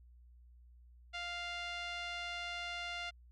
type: tone with low-pass filter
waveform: 5% pulse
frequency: 698.5 Hz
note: F5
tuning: in tune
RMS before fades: -42 dBFS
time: 1.13-3.11 s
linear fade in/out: 20 ms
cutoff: 2800 Hz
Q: 1.2
effects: added 60 Hz sine -57 dBFS peak until 3.31 s